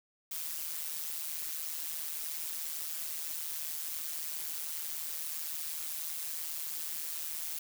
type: noise with amplitude modulation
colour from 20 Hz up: blue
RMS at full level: -35 dBFS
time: 0.31-7.59 s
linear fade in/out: 5 ms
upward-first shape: sine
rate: 157 Hz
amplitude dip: 75%
effects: none